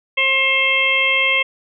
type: harmonic tone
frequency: 533 Hz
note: C5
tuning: 32 cents sharp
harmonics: 1 / 2 / 4 / 5 / 6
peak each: -26 / -26 / -16 / -19 / -22 dBFS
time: 0.17-1.43 s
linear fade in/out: 10 ms
effects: none